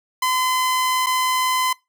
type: tone with dropouts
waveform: sawtooth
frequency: 1022 Hz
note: C6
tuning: 41 cents flat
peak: -14 dBFS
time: 0.22-1.73 s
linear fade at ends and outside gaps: 5 ms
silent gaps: 1.062-1.067 s
effects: noise-tail reverb RT60 0.2 s tail -22 dB re dry